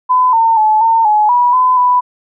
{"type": "tone with pitch steps", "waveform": "sine", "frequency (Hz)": [1009, 907, 862, 907, 847, 974, 1012, 991], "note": ["B5", "A#5", "A5", "A#5", "G#5", "B5", "B5", "B5"], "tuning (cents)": [37, -48, -36, -48, 34, -24, 42, 6], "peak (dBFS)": -7, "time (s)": [0.09, 2.01], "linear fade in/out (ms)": 20, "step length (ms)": 240, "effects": []}